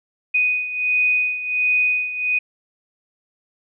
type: beating tone pair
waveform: sine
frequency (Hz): 2489 / 2490.4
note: D#7 / D#7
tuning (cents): 0 / +1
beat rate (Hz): 1.4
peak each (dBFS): -18 / -23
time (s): 0.34-2.39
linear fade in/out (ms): 10
effects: none